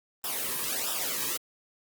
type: noise with flanger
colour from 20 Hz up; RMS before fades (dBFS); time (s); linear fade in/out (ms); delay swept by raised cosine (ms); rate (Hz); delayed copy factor
white; -31; 0.24-1.37; 2; 0.46 to 1.45; 1.5; -0.8
effects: Opus 24 kbps